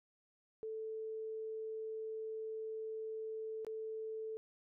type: tone with dropouts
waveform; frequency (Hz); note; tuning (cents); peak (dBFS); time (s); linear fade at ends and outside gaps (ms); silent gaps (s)
sine; 440; A4; 0; -40; 0.63-4.37; 0; 3.648-3.667
effects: none